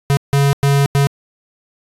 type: tone bursts at uneven times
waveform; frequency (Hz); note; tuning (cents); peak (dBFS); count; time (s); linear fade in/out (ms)
square; 140.3; C#3; +21; -11; 4; 0.1-0.17 / 0.33-0.53 / 0.63-0.86 / 0.95-1.07; 0
effects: resampled to 32000 Hz